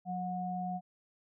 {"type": "tone pair together", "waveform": "sine", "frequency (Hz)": [181.5, 728], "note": ["F#3", "F#5"], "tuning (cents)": [-33, -28], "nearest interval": "2 octaves", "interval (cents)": 2405, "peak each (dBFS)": [-37, -36], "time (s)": [0.05, 0.81], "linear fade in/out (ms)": 50, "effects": []}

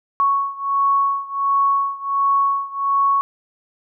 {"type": "beating tone pair", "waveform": "sine", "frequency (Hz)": [1108.7, 1110.1], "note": ["C#6", "C#6"], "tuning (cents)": [0, 2], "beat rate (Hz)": 1.4, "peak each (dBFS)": [-18, -20], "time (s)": [0.2, 3.21], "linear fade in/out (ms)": 0, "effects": []}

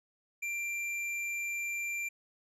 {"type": "tone with tanh clipping", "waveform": "triangle", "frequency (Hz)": 2366, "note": "D7", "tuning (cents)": 12, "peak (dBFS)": -35, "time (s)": [0.42, 2.09], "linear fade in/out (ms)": 10, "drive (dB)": 16, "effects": ["resampled to 32000 Hz"]}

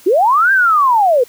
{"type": "linear two-way sweep", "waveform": "sine", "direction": "up then down", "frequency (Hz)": [323.7, 1612, 459.6], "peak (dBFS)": -8, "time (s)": [0.06, 1.24], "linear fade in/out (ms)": 10, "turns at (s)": 0.52, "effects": ["white hiss -43 dBFS RMS until 1.28 s"]}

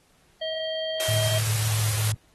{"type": "harmonic tone", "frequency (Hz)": 638, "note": "D#5", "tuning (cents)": 43, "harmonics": [1, 3, 5, 7], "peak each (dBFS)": [-28, -40, -32, -43], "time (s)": [0.41, 1.39], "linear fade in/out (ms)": 10}
{"type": "high-pass noise", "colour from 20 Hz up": "white", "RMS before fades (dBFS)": -29, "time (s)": [1, 2.12], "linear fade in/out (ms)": 0, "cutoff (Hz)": 360, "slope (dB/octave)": 24}
{"type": "tone with pitch glide", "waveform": "sine", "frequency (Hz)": [110, 107.3], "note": ["A2", "A2"], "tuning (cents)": [0, -43], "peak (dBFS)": -23, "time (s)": [1.08, 2.15], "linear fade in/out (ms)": 10, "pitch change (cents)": -43, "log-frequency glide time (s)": [1.31, 2]}
{"effects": ["pink hiss -62 dBFS RMS until 2.34 s", "AAC 32 kbps"]}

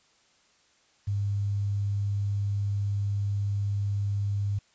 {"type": "tone with quantisation", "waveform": "sine", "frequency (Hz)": 100.9, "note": "G#2", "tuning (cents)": -49, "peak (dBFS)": -25, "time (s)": [1.07, 4.59], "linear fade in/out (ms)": 10, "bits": 9, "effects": ["white hiss -64 dBFS RMS until 4.74 s", "resampled to 16000 Hz"]}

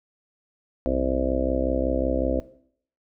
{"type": "harmonic tone with a mistuned harmonic", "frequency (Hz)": 65.41, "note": "C2", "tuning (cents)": 0, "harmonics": [1, 2, 3, 4, 5, 6, 7, 8, 9, 10], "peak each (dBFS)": [-28, -39, -39, -27, -30, -36, -35, -27, -30, -33], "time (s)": [0.86, 2.4], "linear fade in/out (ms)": 0, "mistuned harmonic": 1, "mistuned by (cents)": -120, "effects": ["noise-tail reverb RT60 0.6 s tail -17 dB re dry"]}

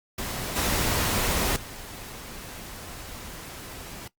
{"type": "noise with level steps", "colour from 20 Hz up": "pink", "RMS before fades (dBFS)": [-32, -25, -40], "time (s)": [0.18, 4.08], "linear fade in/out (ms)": 5, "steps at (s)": [0.56, 1.56], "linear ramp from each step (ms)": 2, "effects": ["noise-tail reverb RT60 0.1 s tail -18 dB re dry", "Opus 48 kbps"]}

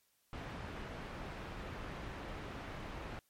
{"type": "low-pass noise", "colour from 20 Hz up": "pink", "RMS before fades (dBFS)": -45, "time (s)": [0.33, 3.19], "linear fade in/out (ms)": 0, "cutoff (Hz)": 2400, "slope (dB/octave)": 12, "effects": ["white hiss -75 dBFS RMS until 3.29 s", "MP3 64 kbps"]}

